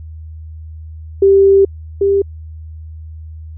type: tone pair in turn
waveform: sine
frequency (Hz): 392 / 396.1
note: G4 / G4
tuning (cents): 0 / +18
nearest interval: unison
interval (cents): 18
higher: second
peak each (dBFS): -5 / -9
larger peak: first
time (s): 1.22-1.65 / 2.01-2.22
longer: first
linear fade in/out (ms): 5
effects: added 79 Hz sine -28 dBFS peak until 3.57 s

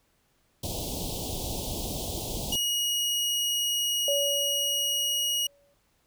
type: band-stop noise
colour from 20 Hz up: pink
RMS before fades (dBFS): -33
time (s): 0.63-2.56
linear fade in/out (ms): 5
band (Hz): 860 to 3000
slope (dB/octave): 48
type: tone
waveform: sawtooth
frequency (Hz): 2891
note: F#7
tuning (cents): -41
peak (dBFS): -22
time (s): 2.52-5.47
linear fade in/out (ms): 5
type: tone with exponential decay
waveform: sine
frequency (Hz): 567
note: C#5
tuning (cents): +39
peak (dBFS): -24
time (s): 4.08-5.74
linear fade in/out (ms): 2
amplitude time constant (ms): 360
effects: pink hiss -69 dBFS RMS until 6.06 s

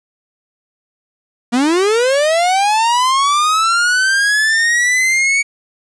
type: linear sweep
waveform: 45% pulse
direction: up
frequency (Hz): 229.8 to 2251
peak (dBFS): -11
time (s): 1.52-5.43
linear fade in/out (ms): 20
effects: resampled to 22050 Hz + 8-bit

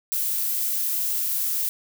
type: noise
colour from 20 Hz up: violet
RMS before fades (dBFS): -25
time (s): 0.12-1.69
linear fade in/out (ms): 0
effects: none

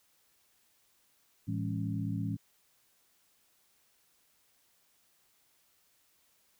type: harmonic tone with a mistuned harmonic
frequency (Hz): 55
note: A1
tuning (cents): 0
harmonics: 2 / 3 / 4 / 5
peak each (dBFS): -35 / -37 / -38 / -39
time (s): 1.47-2.37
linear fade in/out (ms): 20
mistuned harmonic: 4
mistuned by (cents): -140
effects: white hiss -70 dBFS RMS until 6.59 s

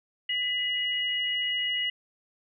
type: tone pair together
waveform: sine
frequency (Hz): 1995 / 2889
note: B6 / F#7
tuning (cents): +17 / -42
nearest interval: tritone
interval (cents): 641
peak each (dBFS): -31 / -27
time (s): 0.29-1.9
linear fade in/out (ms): 5
effects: none

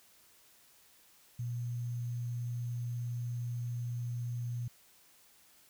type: tone with sample-and-hold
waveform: sine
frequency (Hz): 120.2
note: B2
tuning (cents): -46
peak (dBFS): -34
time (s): 1.39-4.68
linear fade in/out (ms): 5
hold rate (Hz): 6300
effects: white hiss -63 dBFS RMS until 5.69 s

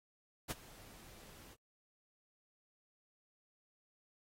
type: noise with ADSR envelope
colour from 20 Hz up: pink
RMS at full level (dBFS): -37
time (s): 0.48-1.56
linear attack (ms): 31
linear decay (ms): 21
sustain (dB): -21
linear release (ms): 37
effects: AAC 48 kbps

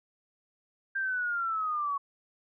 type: linear sweep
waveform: sine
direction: down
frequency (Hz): 1593 to 1108.7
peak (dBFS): -28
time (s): 0.95-1.98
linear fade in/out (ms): 10
effects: none

